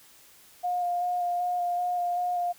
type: tone with vibrato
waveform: sine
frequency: 710 Hz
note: F5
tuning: 28 cents sharp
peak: -25 dBFS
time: 0.63-2.53 s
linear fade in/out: 20 ms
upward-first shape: square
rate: 2.6 Hz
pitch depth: 13 cents each way
effects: white hiss -55 dBFS RMS until 2.58 s